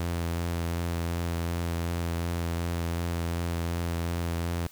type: tone with vibrato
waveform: sawtooth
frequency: 85 Hz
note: F2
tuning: 46 cents flat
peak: -24 dBFS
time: 0-4.67 s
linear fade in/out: 0 ms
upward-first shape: sine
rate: 2.7 Hz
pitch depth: 16 cents each way
effects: white hiss -53 dBFS RMS until 4.71 s